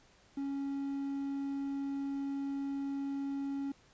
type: tone with quantisation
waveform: triangle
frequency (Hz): 277.2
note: C#4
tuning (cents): 0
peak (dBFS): -32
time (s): 0.37-3.72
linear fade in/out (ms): 5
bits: 10
effects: pink hiss -64 dBFS RMS until 3.93 s + resampled to 16000 Hz